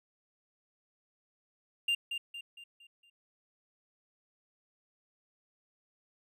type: tone with echo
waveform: triangle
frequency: 2794 Hz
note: F7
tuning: in tune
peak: -25 dBFS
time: 1.88-1.95 s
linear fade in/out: 5 ms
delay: 230 ms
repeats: 5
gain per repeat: -7 dB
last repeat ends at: 3.1 s
effects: none